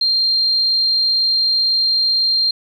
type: tone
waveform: sine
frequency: 4186 Hz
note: C8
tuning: in tune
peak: -13 dBFS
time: 0.01-2.51 s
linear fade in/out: 5 ms
effects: 8-bit